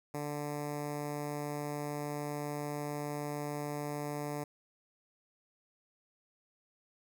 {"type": "tone with notch filter", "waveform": "10% pulse", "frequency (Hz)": 146.83, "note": "D3", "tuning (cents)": 0, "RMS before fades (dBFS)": -38, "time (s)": [0.14, 4.44], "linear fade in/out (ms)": 5, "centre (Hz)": 3300, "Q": 0.79, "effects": []}